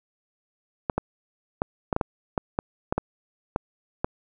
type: clicks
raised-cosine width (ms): 1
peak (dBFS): -9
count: 12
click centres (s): 0.898 / 0.98 / 1.619 / 1.928 / 1.964 / 2.012 / 2.378 / 2.589 / 2.925 / 2.98 / 3.561 / 4.045
effects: none